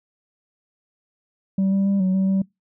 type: tone with pitch steps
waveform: sine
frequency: 192.7 / 195.6 / 197.8 / 186.9 / 191.3 / 192.7 Hz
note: G3 / G3 / G3 / F#3 / G3 / G3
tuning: -29 / -4 / +16 / +18 / -42 / -29 cents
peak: -14 dBFS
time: 1.58-2.42 s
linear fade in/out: 5 ms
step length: 140 ms
effects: noise-tail reverb RT60 0.2 s tail -26 dB re dry + tanh soft clip ceiling -16 dBFS